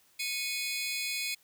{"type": "tone cluster", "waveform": "sawtooth", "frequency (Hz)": [2196, 2486, 3406, 4121], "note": ["C#7", "D#7", "G#7", "C8"], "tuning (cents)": [-17, -2, 43, -27], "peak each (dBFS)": [-34, -32, -38, -36], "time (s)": [0.19, 1.35], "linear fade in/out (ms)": 10, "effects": ["white hiss -65 dBFS RMS until 1.43 s"]}